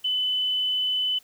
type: tone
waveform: sine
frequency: 3011 Hz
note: F#7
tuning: 30 cents sharp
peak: -22 dBFS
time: 0.04-1.19 s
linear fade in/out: 10 ms
effects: white hiss -57 dBFS RMS until 1.23 s